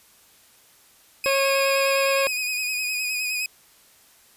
sawtooth tone with vibrato, 2500 Hz, D#7, 8 cents sharp, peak -21 dBFS, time 1.24-3.46 s, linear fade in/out 2 ms, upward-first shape sine, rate 9.7 Hz, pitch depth 37 cents each way
harmonic tone, 546 Hz, C#5, 26 cents flat, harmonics 1 / 2 / 3 / 4 / 5 / 6 / 7 / 8 / 9, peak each -21 / -27 / -31 / -33 / -35 / -37 / -38 / -39 / -40 dBFS, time 1.26-2.27 s, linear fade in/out 0 ms
effects white hiss -55 dBFS RMS until 4.36 s + resampled to 32000 Hz

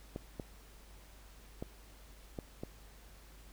clicks, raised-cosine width 2 ms, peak -26 dBFS, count 5, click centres 0.161 / 0.398 / 1.625 / 2.388 / 2.635 s, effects added 50 Hz sine -55 dBFS peak until 3.52 s + pink hiss -60 dBFS RMS until 3.52 s

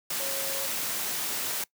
sine tone in noise, 546 Hz, C#5, 26 cents flat, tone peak -37 dBFS, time 0.2-0.67 s, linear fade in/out 5 ms, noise white, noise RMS -31 dBFS, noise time 0.1-1.64 s, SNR -9 dB, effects noise-tail reverb RT60 0.1 s tail -21 dB re dry + high-pass 150 Hz 12 dB/octave

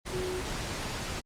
sine tone in noise, 367.4 Hz, F#4, 12 cents flat, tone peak -32 dBFS, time 0.12-0.42 s, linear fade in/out 20 ms, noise pink, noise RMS -35 dBFS, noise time 0.05-1.21 s, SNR 0 dB, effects low-pass 8000 Hz 12 dB/octave + Opus 24 kbps

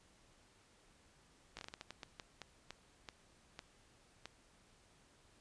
slowing click train, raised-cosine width 0.2 ms, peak -29 dBFS, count 15, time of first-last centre 1.57-4.256 s, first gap 18 ms, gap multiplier 1.32, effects pink hiss -68 dBFS RMS until 5.4 s + resampled to 22050 Hz

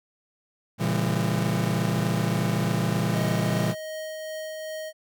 40% pulse chord, A# diminished seventh, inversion none, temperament just, 116.54 / 139.85 / 167.82 / 201.4 Hz, A#2 / C#3 / E3 / G3, 0 / +16 / +31 / +47 cents, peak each -27 / -30 / -26 / -28 dBFS, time 0.78-3.75 s, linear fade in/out 50 ms
clicks, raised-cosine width 3 ms, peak -29 dBFS, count 3, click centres 1.091 / 1.991 / 3.319 s
square tone with tremolo, 627 Hz, D#5, 13 cents sharp, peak -32 dBFS, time 3.12-4.93 s, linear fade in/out 50 ms, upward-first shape triangle, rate 2.6 Hz, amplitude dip 25%
effects none

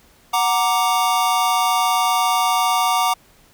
square chord, Gb augmented, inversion none, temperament equal, 740 / 932.3 / 1174.7 Hz, Gb5 / Bb5 / D6, 0 / 0 / 0 cents, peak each -21 dBFS, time 0.33-3.14 s, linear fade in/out 10 ms, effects pink hiss -53 dBFS RMS until 3.53 s

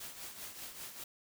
white noise with tremolo, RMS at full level -44 dBFS, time 0-1.04 s, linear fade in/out 5 ms, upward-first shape triangle, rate 5.1 Hz, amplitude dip 65%, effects none

